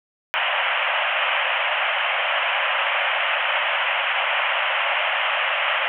white band-pass noise, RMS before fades -22 dBFS, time 0.34-5.88 s, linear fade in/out 0 ms, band 540 to 3100 Hz, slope 96 dB/octave, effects none

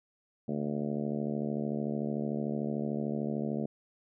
harmonic tone with a mistuned harmonic, 73.42 Hz, D2, in tune, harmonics 2 / 3 / 4 / 5 / 6 / 7 / 8 / 9 / 10, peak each -38 / -33 / -41 / -40 / -41 / -45 / -43 / -46 / -53 dBFS, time 0.48-3.66 s, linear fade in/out 5 ms, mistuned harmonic 10, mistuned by -33 cents, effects none

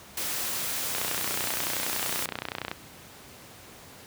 white noise, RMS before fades -31 dBFS, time 0.17-2.26 s, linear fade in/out 5 ms
click train, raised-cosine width 0.3 ms, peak -14 dBFS, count 55, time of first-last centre 0.95-2.715 s, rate 30.6 Hz
effects pink hiss -48 dBFS RMS until 4.06 s + high-pass 80 Hz 12 dB/octave

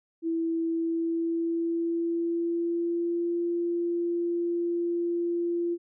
sine tone with pitch glide, 329.6 to 343.8 Hz, E4 to F4, 0 to -27 cents, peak -25 dBFS, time 0.22-5.78 s, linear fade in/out 50 ms, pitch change +73 cents, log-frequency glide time 0.68-3.4 s, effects none

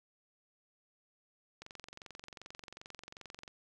click train, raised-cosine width 0.2 ms, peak -30 dBFS, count 43, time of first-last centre 1.62-3.478 s, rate 22.6 Hz, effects none

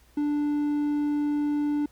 triangle tone with hard clipping, 293.7 Hz, D4, in tune, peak -24 dBFS, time 0.17-1.86 s, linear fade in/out 5 ms, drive 6 dB, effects added 60 Hz sine -57 dBFS peak until 1.91 s + pink hiss -61 dBFS RMS until 1.91 s

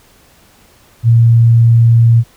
sine tone, 116.1 Hz, A#2, 7 cents flat, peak -4 dBFS, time 1.03-2.24 s, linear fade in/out 50 ms, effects pink hiss -47 dBFS RMS until 2.36 s

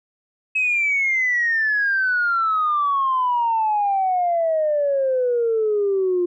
sine exponential sweep, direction down, 2575 to 349.2 Hz, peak -16 dBFS, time 0.55-6.26 s, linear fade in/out 10 ms, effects tanh soft clip ceiling -12 dBFS

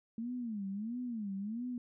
sine tone with vibrato, 220 Hz, A3, in tune, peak -36 dBFS, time 0.18-1.78 s, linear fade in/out 2 ms, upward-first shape sine, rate 1.5 Hz, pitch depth 220 cents each way, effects none

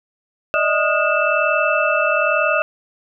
sine tone cluster, 596 / 637 / 1242 / 1439 / 2646 Hz, D5 / D#5 / D#6 / F#6 / E7, +25 / +41 / -3 / -49 / +6 cents, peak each -21 dBFS, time 0.54-2.62 s, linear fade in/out 0 ms, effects none

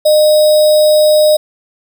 sine tone with sample-and-hold, 610 Hz, D#5, 34 cents flat, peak -5 dBFS, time 0.05-1.37 s, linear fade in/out 10 ms, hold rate 4410 Hz, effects none

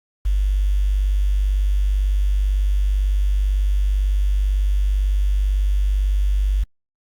sine tone with quantisation, 49 Hz, G1, in tune, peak -15 dBFS, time 0.25-6.64 s, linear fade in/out 10 ms, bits 7, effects Opus 48 kbps

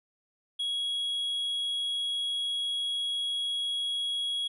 triangle tone, 3322 Hz, G#7, in tune, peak -27 dBFS, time 0.59-4.48 s, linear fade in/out 10 ms, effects resampled to 24000 Hz

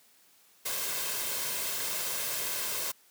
white noise with comb filter, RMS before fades -33 dBFS, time 0.65-2.92 s, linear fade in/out 10 ms, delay 1.9 ms, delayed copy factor +0.5, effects white hiss -62 dBFS RMS until 3.1 s + high-pass 150 Hz 12 dB/octave

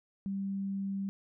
sine tone, 196 Hz, G3, in tune, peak -32 dBFS, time 0.26-1.09 s, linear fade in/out 0 ms, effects none

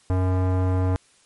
square tone with low-pass filter, 92.5 Hz, F#2, in tune, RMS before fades -21 dBFS, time 0.1-0.96 s, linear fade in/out 0 ms, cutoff 1000 Hz, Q 1, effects white hiss -58 dBFS RMS until 1.25 s + MP3 48 kbps

